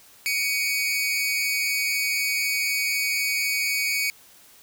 sawtooth tone pair together, 2252 / 2486 Hz, C#7 / D#7, +27 / -2 cents, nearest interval major second, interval 171 cents, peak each -20 / -26 dBFS, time 0.26-4.1 s, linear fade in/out 0 ms, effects white hiss -52 dBFS RMS until 4.62 s

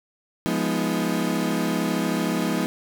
35% pulse chord, F half-diminished seventh, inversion none, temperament equal with one note detuned, 174.61 / 207.7 / 246.9 / 314.7 Hz, F3 / Ab3 / Cb4 / Eb4, 0 / 0 / 0 / +20 cents, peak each -26 dBFS, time 0.46-2.66 s, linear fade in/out 0 ms, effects none

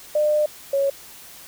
sine tone pair in turn, 602 / 553.6 Hz, D5 / C#5, +43 / -2 cents, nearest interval minor second, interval 145 cents, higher first, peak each -16 / -17 dBFS, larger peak first, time 0.15-0.46 / 0.73-0.9 s, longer first, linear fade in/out 5 ms, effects white hiss -43 dBFS RMS until 1.47 s

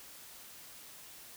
silence, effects white hiss -52 dBFS RMS until 1.36 s

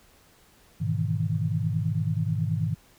sine chord, E major seventh, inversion first, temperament equal, 103.83 / 123.47 / 155.56 / 164.81 Hz, G#2 / B2 / D#3 / E3, 0 / 0 / 0 / 0 cents, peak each -28 / -31 / -28 / -31 dBFS, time 0.8-2.75 s, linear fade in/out 20 ms, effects pink hiss -58 dBFS RMS until 2.98 s

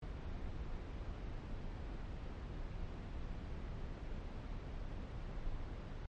brown noise, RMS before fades -44 dBFS, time 0.02-6.06 s, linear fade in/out 5 ms, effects low-pass 4000 Hz 12 dB/octave + MP3 48 kbps

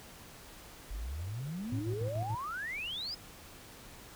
sine exponential sweep, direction up, 43.65 to 5160 Hz, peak -36 dBFS, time 0.9-3.15 s, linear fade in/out 10 ms
triangle tone with tremolo, 110 Hz, A2, in tune, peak -30 dBFS, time 1.72-2.35 s, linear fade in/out 5 ms, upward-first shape square, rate 6.9 Hz, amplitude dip 55%
effects pink hiss -52 dBFS RMS until 4.15 s

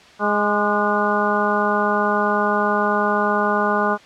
harmonic tone with a mistuned harmonic, 207.7 Hz, G#3, in tune, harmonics 1 / 2 / 3 / 4 / 5 / 6 / 7, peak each -24 / -24 / -24 / -24 / -24 / -24 / -24 dBFS, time 0.19-3.98 s, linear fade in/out 50 ms, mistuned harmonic 6, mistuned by -49 cents, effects white hiss -46 dBFS RMS until 4.05 s + low-pass 4000 Hz 12 dB/octave

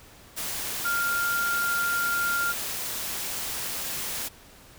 sine tone in noise, 1396.9 Hz, F6, in tune, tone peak -24 dBFS, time 0.84-2.53 s, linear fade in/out 20 ms, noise white, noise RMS -32 dBFS, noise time 0.36-4.29 s, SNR +5 dB, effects pink hiss -51 dBFS RMS until 4.78 s

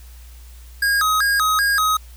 square tone with vibrato, 1435 Hz, F6, 47 cents sharp, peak -16 dBFS, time 0.82-1.97 s, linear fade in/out 5 ms, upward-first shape square, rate 2.6 Hz, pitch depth 220 cents each way, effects added 60 Hz sine -38 dBFS peak until 2.16 s + white hiss -50 dBFS RMS until 2.16 s

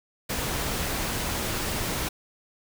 pink noise, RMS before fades -29 dBFS, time 0.29-2.09 s, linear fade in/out 10 ms, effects none

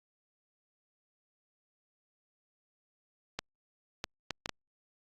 clicks, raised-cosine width 0.2 ms, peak -16 dBFS, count 5, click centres 3.39 / 4.041 / 4.307 / 4.459 / 4.493 s, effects Opus 48 kbps

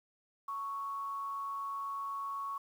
sine tone with amplitude modulation, 1110 Hz, C#6, 2 cents sharp, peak -34 dBFS, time 0.48-2.58 s, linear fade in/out 5 ms, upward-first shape sine, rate 208 Hz, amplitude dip 40%, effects 10-bit

